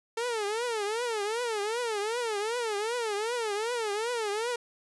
sawtooth tone with vibrato, 445.4 Hz, A4, 21 cents sharp, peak -25 dBFS, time 0.17-4.56 s, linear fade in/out 5 ms, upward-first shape triangle, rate 2.6 Hz, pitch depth 200 cents each way, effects resampled to 24000 Hz

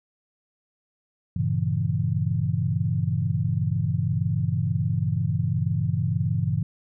sine chord, G diminished seventh, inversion none, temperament equal, 98 / 116.54 / 138.59 / 164.81 Hz, G2 / Bb2 / Db3 / Fb3, 0 / 0 / 0 / 0 cents, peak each -27 dBFS, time 1.36-6.63 s, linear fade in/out 5 ms, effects none

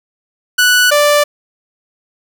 sawtooth tone pair in turn, 1480 / 587.3 Hz, F#6 / D5, 0 / 0 cents, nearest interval octave + major third, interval 1600 cents, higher first, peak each -4 dBFS, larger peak neither, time 0.58-0.91 / 0.91-1.24 s, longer neither, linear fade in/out 10 ms, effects none

